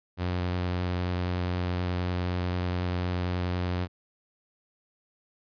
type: tone with vibrato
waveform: sawtooth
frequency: 89.6 Hz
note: F2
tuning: 45 cents sharp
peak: -23 dBFS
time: 0.17-3.88 s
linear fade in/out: 50 ms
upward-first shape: square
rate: 11 Hz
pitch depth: 9 cents each way
effects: resampled to 11025 Hz